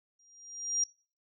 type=tone with exponential growth; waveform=sine; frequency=5700 Hz; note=F8; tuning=34 cents sharp; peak=-24 dBFS; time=0.19-0.84 s; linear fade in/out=5 ms; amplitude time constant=140 ms; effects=noise-tail reverb RT60 0.4 s tail -22 dB re dry